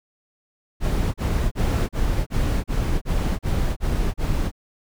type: noise bursts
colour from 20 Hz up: brown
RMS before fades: -21 dBFS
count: 10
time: 0.8-4.515 s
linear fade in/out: 50 ms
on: 340 ms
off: 35 ms
effects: none